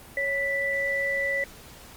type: tone pair together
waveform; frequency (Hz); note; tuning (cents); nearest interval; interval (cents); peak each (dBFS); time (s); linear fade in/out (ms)
sine; 554 / 1975.5; C#5 / B6; -1 / 0; octave + minor seventh; 2201; -30 / -25; 0.17-1.44; 2
effects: pink hiss -47 dBFS RMS until 1.96 s + Opus 32 kbps